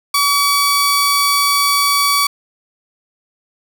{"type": "tone pair together", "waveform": "sawtooth", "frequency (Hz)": [1138.5, 2277], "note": ["C#6", "C#7"], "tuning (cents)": [46, 46], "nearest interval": "octave", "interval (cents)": 1200, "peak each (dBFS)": -10, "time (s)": [0.14, 2.27], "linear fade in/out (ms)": 5, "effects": []}